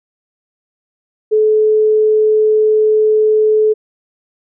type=tone; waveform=sine; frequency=430.8 Hz; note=A4; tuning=37 cents flat; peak=-8 dBFS; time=1.31-3.74 s; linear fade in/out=20 ms; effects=none

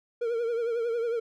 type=tone with vibrato; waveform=triangle; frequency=466.2 Hz; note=A#4; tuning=in tune; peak=-24 dBFS; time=0.21-1.2 s; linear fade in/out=10 ms; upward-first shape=triangle; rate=11 Hz; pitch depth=74 cents each way; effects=none

